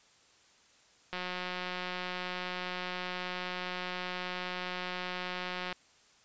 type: click train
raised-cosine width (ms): 0.3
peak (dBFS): -21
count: 833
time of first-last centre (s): 1.13-5.727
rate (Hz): 181
effects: white hiss -63 dBFS RMS until 6.24 s + resampled to 16000 Hz